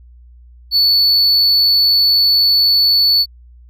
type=tone; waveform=triangle; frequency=4452 Hz; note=C#8; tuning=7 cents sharp; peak=-8 dBFS; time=0.71-3.26 s; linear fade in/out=50 ms; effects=added 60 Hz sine -39 dBFS peak until 3.69 s